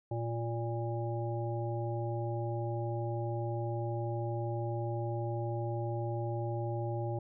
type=harmonic tone; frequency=116.54 Hz; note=A#2; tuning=in tune; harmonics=1 / 3 / 5 / 7; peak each=-34 / -39 / -41 / -42 dBFS; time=0.11-7.19 s; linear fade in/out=5 ms; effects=none